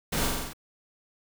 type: noise with echo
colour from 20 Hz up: pink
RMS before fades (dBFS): -29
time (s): 0.12-0.27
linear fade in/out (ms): 10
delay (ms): 44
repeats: 6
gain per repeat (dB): -2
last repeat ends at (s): 0.534
effects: none